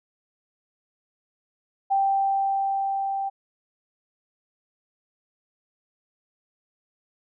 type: tone with level ramp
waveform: sine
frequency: 784 Hz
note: G5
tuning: in tune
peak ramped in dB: -18 to -25 dBFS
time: 1.9-3.3 s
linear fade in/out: 20 ms
effects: none